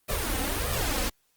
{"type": "noise with flanger", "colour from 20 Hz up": "pink", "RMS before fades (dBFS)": -28, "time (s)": [0.08, 1.1], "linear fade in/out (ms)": 20, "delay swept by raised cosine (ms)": [1.6, 3.9], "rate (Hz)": 1.6, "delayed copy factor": 0.85, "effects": ["white hiss -70 dBFS RMS until 1.36 s", "Opus 32 kbps"]}